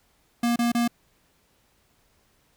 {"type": "tone bursts", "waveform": "square", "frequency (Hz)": 236.9, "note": "A#3", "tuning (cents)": 28, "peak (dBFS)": -21, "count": 3, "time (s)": [0.43, 0.878], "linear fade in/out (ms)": 5, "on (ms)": 130, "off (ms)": 29, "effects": ["pink hiss -65 dBFS RMS until 2.56 s"]}